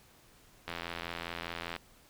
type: click train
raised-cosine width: 0.3 ms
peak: -21 dBFS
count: 93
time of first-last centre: 0.68-1.764 s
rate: 84.9 Hz
effects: pink hiss -61 dBFS RMS until 2.09 s